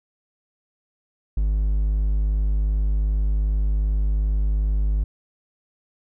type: tone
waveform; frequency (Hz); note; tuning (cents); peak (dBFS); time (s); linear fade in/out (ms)
triangle; 51.3; G#1; -21; -16; 1.37-5.04; 5
effects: none